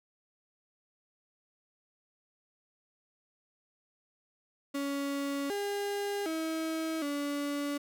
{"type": "tone with pitch steps", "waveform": "35% pulse", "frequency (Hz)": [280.3, 404.7, 321.2, 287], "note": ["C#4", "G#4", "E4", "D4"], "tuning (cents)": [19, -45, -45, -40], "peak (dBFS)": -30, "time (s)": [4.74, 7.78], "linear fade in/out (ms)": 10, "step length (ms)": 760, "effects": []}